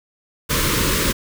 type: band-stop noise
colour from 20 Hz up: pink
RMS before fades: -19 dBFS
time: 0.49-1.13 s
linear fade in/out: 20 ms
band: 590 to 940 Hz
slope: 96 dB/octave
effects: none